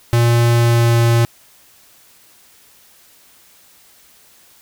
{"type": "tone with pitch glide", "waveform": "square", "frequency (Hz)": [118.1, 117.01], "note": ["A#2", "A#2"], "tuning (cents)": [23, 7], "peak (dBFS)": -11, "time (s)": [0.13, 1.25], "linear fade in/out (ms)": 0, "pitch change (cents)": -16, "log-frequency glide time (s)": [0.5, 1], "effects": ["white hiss -49 dBFS RMS until 4.61 s"]}